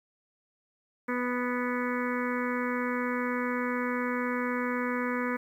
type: harmonic tone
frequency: 246.9 Hz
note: B3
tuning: in tune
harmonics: 1 / 2 / 4 / 5 / 6 / 7 / 8 / 9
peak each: -31 / -34 / -37 / -38 / -39 / -39 / -40 / -41 dBFS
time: 1.08-5.37 s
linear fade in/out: 10 ms
effects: 10-bit